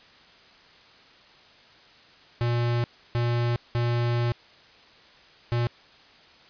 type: tone bursts at uneven times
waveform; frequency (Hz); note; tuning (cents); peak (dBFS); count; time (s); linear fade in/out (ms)
square; 119.3; A#2; +41; -23; 4; 2.41-2.84 / 3.15-3.56 / 3.75-4.32 / 5.52-5.67; 0
effects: white hiss -53 dBFS RMS until 6.49 s + resampled to 11025 Hz